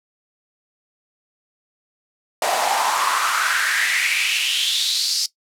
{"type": "noise with high-pass filter sweep", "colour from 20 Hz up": "pink", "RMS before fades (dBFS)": -20, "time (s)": [2.42, 5.26], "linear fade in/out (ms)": 2, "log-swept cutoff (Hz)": [660, 5100], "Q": 4.9, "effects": ["noise-tail reverb RT60 0.1 s tail -17 dB re dry", "low-pass 11000 Hz 12 dB/octave"]}